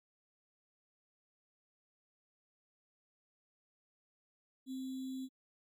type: tone with sample-and-hold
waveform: sine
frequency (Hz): 261.6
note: C4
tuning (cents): 0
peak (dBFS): -39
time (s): 4.66-5.29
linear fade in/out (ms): 50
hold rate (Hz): 3675
effects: Opus 48 kbps